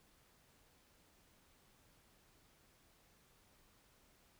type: silence
effects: pink hiss -70 dBFS RMS until 4.39 s